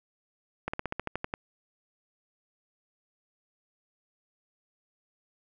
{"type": "slowing click train", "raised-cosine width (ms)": 0.5, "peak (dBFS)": -16, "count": 10, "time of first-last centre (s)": [0.68, 1.339], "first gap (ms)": 55, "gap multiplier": 1.07, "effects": []}